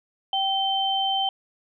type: tone pair together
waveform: sine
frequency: 775 / 3100 Hz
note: G5 / G7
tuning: -20 / -20 cents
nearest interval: 2 octaves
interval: 2400 cents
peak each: -24 dBFS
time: 0.33-1.29 s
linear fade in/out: 2 ms
effects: none